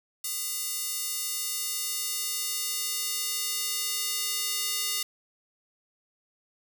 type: tone with high-pass filter sweep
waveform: square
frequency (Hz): 406.9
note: G#4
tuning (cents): -35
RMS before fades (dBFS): -31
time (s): 0.24-5.03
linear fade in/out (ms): 5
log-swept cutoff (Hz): 6900 to 4100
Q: 0.81
effects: none